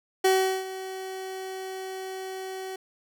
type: tone with ADSR envelope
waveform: 30% pulse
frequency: 378.6 Hz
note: F#4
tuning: 40 cents sharp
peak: -15 dBFS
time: 0.24-2.76 s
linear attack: 9 ms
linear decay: 390 ms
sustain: -16 dB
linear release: 4 ms
effects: none